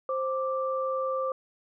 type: tone pair together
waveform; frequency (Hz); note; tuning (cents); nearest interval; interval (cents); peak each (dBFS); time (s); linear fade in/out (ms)
sine; 525.5 / 1174.7; C5 / D6; +7 / 0; octave + major second; 1393; -28 / -31; 0.09-1.32; 2
effects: none